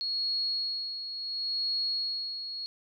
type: tone with tremolo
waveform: sine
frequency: 4320 Hz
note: C#8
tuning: 45 cents flat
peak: -27 dBFS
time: 0.01-2.66 s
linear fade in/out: 0 ms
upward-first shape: sine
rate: 0.71 Hz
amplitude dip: 60%
effects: none